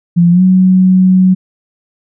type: tone with pitch glide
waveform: sine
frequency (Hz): 172.4 to 185.84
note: F3 to F#3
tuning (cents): -22 to +8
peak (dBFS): -4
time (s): 0.16-1.35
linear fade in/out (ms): 20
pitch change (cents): +130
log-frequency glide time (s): 0.31-0.42
effects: none